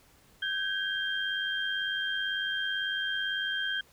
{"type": "tone cluster", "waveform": "sine", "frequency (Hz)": [1546, 1644, 3192], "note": ["G6", "G#6", "G7"], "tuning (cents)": [-24, -18, 31], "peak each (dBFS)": [-32, -36, -33], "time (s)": [0.42, 3.81], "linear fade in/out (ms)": 5, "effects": ["pink hiss -61 dBFS RMS until 3.92 s"]}